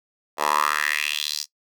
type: tone with high-pass filter sweep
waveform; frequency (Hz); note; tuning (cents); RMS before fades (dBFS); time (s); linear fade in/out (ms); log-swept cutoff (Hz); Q
10% pulse; 74.7; D2; +30; -24; 0.37-1.46; 50; 710 to 5400; 3.8
effects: noise-tail reverb RT60 0.1 s tail -19 dB re dry